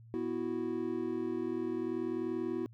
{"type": "chord", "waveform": "triangle", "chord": "B suspended fourth", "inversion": "none", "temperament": "equal", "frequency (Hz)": [246.9, 329.6, 370], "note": ["B3", "E4", "F#4"], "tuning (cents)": [0, 0, 0], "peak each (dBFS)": [-37, -34, -35], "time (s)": [0.14, 2.66], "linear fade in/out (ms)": 0, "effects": ["added 114 Hz sine -52 dBFS peak until 2.73 s"]}